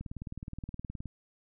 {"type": "click train", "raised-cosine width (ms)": 5, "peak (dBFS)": -27, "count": 21, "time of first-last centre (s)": [0.01, 1.057], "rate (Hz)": 19.1, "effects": []}